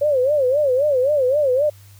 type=tone with vibrato; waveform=sine; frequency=549 Hz; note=C#5; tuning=17 cents flat; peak=-14 dBFS; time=0.01-1.7 s; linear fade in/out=10 ms; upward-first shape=sine; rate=3.8 Hz; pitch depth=170 cents each way; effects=added 99 Hz sine -43 dBFS peak until 1.99 s + white hiss -52 dBFS RMS until 1.99 s